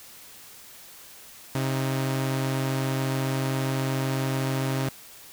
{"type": "tone pair together", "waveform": "sawtooth", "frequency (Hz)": [133.3, 314], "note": ["C3", "D#4"], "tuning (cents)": [33, 16], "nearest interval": "octave + minor third", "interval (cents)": 1483, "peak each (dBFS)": [-21, -30], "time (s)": [1.55, 4.89], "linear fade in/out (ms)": 2, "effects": ["white hiss -47 dBFS RMS until 5.32 s"]}